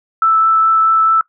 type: tone with vibrato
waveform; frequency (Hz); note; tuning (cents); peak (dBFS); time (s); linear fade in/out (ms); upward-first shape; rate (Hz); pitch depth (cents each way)
sine; 1318.5; E6; 0; -8; 0.22-1.21; 2; triangle; 4.7; 8
effects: noise-tail reverb RT60 0.1 s tail -19 dB re dry